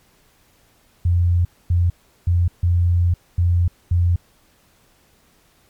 sine tone bursts at uneven times, 87.31 Hz, F2, in tune, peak -13 dBFS, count 6, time 1.05-1.45 / 1.7-1.9 / 2.27-2.48 / 2.63-3.14 / 3.38-3.68 / 3.91-4.16 s, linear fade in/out 5 ms, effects pink hiss -57 dBFS RMS until 5.69 s + MP3 96 kbps

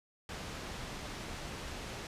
pink low-pass noise, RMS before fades -43 dBFS, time 0.29-2.07 s, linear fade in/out 2 ms, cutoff 6300 Hz, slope 12 dB/octave, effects resampled to 32000 Hz

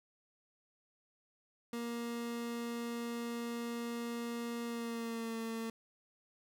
30% pulse tone with pitch glide, 235.3 to 226.6 Hz, A#3 to A#3, +16 to -49 cents, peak -35 dBFS, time 1.73-5.7 s, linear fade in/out 2 ms, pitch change -65 cents, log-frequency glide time 4.65-5.37 s, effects none

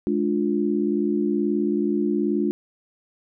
sine chord, D diminished, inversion second, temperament just, 211.4 / 293.7 / 352.4 Hz, Ab3 / D4 / F4, +31 / 0 / +16 cents, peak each -24 dBFS, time 0.07-2.51 s, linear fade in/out 0 ms, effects none

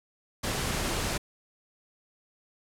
pink noise, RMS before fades -30 dBFS, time 0.43-1.18 s, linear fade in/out 10 ms, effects low-pass 11000 Hz 12 dB/octave

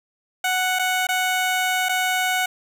15% pulse tone with dropouts, 740 Hz, F#5, in tune, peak -13 dBFS, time 0.44-2.46 s, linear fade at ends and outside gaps 5 ms, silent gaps 0.789-0.793 / 1.07-1.088 / 1.887-1.892 s, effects none

